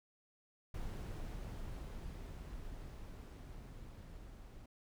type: noise with level ramp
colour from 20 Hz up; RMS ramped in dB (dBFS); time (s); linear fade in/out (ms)
brown; -43 to -53; 0.74-4.66; 5
effects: none

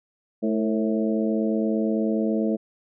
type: harmonic tone with a mistuned harmonic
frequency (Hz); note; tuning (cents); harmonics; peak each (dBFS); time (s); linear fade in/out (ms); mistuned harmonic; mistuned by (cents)
109; A2; -16; 2 / 3 / 4 / 5 / 6; -23 / -27 / -29 / -31 / -33; 0.42-2.57; 20; 4; +55
effects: none

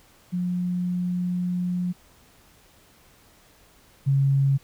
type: tone pair in turn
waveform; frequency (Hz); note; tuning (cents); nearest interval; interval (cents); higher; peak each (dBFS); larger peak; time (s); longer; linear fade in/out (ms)
sine; 178.8 / 137.5; F3 / C#3; +41 / -14; perfect fourth; 455; first; -23 / -17; second; 0.32-1.93 / 4.06-4.58; first; 20
effects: pink hiss -56 dBFS RMS until 4.63 s

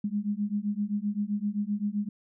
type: beating tone pair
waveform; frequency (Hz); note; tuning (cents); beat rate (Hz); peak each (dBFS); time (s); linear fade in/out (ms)
sine; 202.5 / 210.2; G#3 / G#3; -43 / +21; 7.7; -30; 0.04-2.09; 5
effects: none

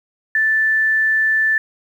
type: tone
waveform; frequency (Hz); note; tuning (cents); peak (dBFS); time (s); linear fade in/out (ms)
sine; 1760; A6; 0; -13; 0.35-1.58; 2
effects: 8-bit

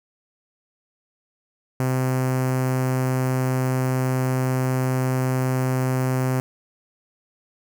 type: tone with notch filter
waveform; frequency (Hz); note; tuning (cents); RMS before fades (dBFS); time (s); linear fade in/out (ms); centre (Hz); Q
sawtooth; 129.3; C3; -20; -22; 1.8-6.4; 0; 3600; 0.79
effects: none

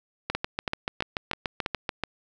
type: two click trains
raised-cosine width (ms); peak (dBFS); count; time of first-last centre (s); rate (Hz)
0.3; -11 / -11; 5 / 13; 0.35-1.661 / 0.3-2.037; 3.05 / 6.91
effects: none

